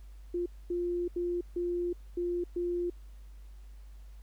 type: tone bursts at uneven times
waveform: sine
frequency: 350.1 Hz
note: F4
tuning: 4 cents sharp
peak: -29 dBFS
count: 6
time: 0.34-0.46 / 0.7-1.08 / 1.16-1.41 / 1.56-1.93 / 2.17-2.44 / 2.56-2.9 s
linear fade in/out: 5 ms
effects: added 50 Hz sine -46 dBFS peak until 4.22 s + pink hiss -67 dBFS RMS until 4.22 s